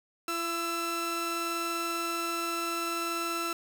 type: tone pair together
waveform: sawtooth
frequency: 338.3 / 1332.6 Hz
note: E4 / E6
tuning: +45 / +18 cents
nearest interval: 2 octaves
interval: 2373 cents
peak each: -31 / -28 dBFS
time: 0.28-3.53 s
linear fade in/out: 2 ms
effects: none